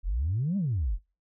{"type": "exponential two-way sweep", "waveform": "sine", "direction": "up then down", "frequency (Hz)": [38.89, 209.2, 38.89], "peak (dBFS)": -24, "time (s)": [0.03, 0.99], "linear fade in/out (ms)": 50, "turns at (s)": 0.57, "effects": ["noise-tail reverb RT60 0.3 s tail -25 dB re dry", "tanh soft clip ceiling -21 dBFS"]}